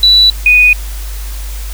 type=tone pair in turn; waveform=sine; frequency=3951 / 2479 Hz; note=B7 / D#7; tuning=0 / -7 cents; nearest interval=minor sixth; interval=807 cents; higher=first; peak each=-3 dBFS; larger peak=neither; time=0.03-0.3 / 0.46-0.73 s; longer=neither; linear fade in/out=2 ms; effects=added 50 Hz sine -19 dBFS peak until 1.73 s + white hiss -31 dBFS RMS until 1.73 s